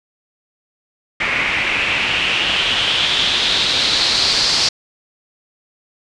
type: noise with low-pass filter sweep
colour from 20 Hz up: white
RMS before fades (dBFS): -17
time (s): 1.2-4.69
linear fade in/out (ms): 5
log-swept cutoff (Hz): 2200 to 4800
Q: 4.1
effects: resampled to 22050 Hz